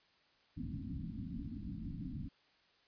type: low-pass noise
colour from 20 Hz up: white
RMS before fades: -43 dBFS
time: 0.56-2.29 s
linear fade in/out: 20 ms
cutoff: 290 Hz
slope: 96 dB/octave
effects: white hiss -70 dBFS RMS until 2.87 s + resampled to 11025 Hz